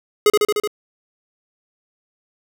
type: tone with echo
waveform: square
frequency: 420 Hz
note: G#4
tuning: 19 cents sharp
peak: -10 dBFS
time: 0.26-0.3 s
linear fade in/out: 2 ms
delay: 75 ms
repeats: 5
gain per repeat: -2 dB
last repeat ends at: 0.675 s
effects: none